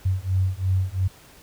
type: beating tone pair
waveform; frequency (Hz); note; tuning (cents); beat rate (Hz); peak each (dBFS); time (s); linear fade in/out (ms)
sine; 92.5 / 95.4; F#2 / G2; 0 / -47; 2.9; -23; 0.05-1.08; 10
effects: pink hiss -50 dBFS RMS until 1.42 s